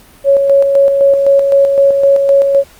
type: tone with tremolo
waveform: sine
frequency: 554.4 Hz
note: C#5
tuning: in tune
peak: -4 dBFS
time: 0.24-2.64 s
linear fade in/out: 50 ms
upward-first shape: square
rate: 3.9 Hz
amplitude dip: 40%
effects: pink hiss -42 dBFS RMS until 2.79 s + Opus 48 kbps